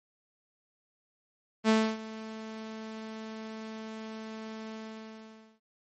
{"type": "tone with ADSR envelope", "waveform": "sawtooth", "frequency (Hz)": 220, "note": "A3", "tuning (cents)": 0, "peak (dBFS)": -16, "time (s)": [1.64, 5.6], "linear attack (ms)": 48, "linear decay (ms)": 280, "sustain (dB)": -19, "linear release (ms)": 880, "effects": ["low-pass 6000 Hz 12 dB/octave", "MP3 32 kbps"]}